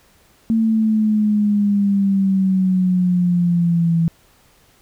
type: exponential sweep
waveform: sine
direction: down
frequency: 225.8 to 164.81 Hz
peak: -13 dBFS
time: 0.5-4.08 s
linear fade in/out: 0 ms
effects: pink hiss -54 dBFS RMS until 4.81 s